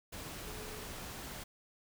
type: tone in noise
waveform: sine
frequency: 426.8 Hz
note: G#4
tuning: 47 cents sharp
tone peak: -51 dBFS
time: 0.46-0.85 s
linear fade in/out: 10 ms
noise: pink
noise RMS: -45 dBFS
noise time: 0.12-1.44 s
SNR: -9 dB
effects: none